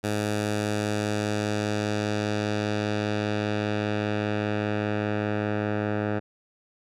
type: tone with low-pass filter sweep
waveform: 10% pulse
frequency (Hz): 105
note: G#2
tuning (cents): +19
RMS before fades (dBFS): -27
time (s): 0.03-6.2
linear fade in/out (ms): 20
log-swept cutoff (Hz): 11000 to 1700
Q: 0.95
effects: none